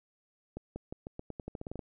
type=accelerating click train; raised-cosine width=2 ms; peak=-26 dBFS; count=14; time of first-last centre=0.57-1.792 s; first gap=190 ms; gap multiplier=0.87; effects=none